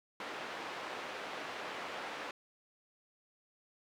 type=band-pass noise; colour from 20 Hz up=pink; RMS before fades=-43 dBFS; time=0.2-2.31 s; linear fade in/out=2 ms; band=460 to 2800 Hz; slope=12 dB/octave; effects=none